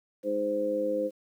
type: harmonic tone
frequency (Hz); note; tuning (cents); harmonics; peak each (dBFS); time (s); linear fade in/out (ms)
103.83; G#2; 0; 2 / 3 / 4 / 5; -39 / -33 / -38 / -27; 0.23-1.11; 50
effects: 10-bit